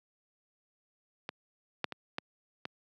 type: clicks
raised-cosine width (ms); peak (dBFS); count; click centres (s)
0.3; -20 / -13 / -22 / -17 / -20; 5; 1.291 / 1.843 / 1.923 / 2.184 / 2.654
effects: high-pass 150 Hz 12 dB/octave